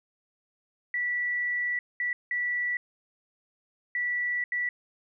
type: tone bursts at uneven times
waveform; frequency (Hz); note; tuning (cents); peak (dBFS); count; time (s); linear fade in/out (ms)
sine; 1956; B6; -17; -26; 5; 0.94-1.79 / 2-2.13 / 2.31-2.77 / 3.95-4.44 / 4.52-4.69; 2
effects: none